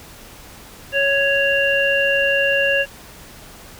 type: harmonic tone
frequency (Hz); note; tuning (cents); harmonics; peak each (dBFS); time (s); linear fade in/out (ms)
555; C#5; +2; 1 / 3 / 5; -19 / -19 / -19; 0.92-2.86; 50
effects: pink hiss -41 dBFS RMS until 3.79 s